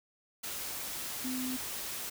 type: tone in noise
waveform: sine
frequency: 255.7 Hz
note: C4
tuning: 40 cents flat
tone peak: -34 dBFS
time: 1.24-1.57 s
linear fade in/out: 10 ms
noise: white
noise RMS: -39 dBFS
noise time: 0.43-2.1 s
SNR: +2 dB
effects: none